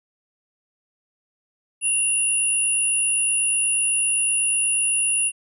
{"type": "tone pair together", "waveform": "sine", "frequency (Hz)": [2763, 9846], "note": ["F7", "D#9"], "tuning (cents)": [-19, -19], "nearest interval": "octave + minor seventh", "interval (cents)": 2200, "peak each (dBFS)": [-25, -19], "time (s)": [1.81, 5.32], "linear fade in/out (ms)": 50, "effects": []}